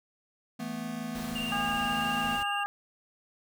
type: chord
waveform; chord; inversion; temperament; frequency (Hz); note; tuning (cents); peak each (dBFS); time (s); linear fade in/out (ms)
square; E suspended fourth; none; equal with one note detuned; 164.81 / 220 / 245.8; E3 / A3 / B3; 0 / 0 / -8; -43 / -38 / -38; 0.59-2.37; 10
type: noise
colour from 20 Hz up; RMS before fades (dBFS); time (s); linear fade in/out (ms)
pink; -43; 1.15-2.43; 2
type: tone with vibrato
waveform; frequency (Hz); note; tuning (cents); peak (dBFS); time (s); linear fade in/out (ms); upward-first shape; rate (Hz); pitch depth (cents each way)
triangle; 2794; F7; 0; -32; 1.35-2.64; 10; sine; 18; 25
type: harmonic tone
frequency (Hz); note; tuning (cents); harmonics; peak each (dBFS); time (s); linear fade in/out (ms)
406.2; G#4; -38; 2 / 3 / 4; -32 / -34 / -35; 1.52-2.66; 0
effects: none